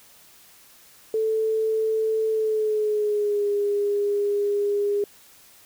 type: tone with pitch glide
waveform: sine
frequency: 440 to 408.2 Hz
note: A4 to G#4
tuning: 0 to -30 cents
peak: -20 dBFS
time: 1.14-5.04 s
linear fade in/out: 2 ms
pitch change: -130 cents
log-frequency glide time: 2.3-3.49 s
effects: white hiss -52 dBFS RMS until 5.65 s